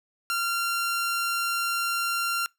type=tone; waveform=sawtooth; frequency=1380 Hz; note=F6; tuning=21 cents flat; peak=-21 dBFS; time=0.3-2.46 s; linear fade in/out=0 ms; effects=noise-tail reverb RT60 0.2 s tail -25 dB re dry